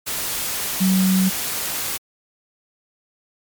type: tone in noise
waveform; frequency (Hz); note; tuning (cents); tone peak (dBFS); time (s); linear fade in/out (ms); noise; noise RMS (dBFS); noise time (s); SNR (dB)
sine; 188.2; F#3; +30; -14; 0.8-1.3; 20; white; -25; 0.06-1.98; +8
effects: MP3 96 kbps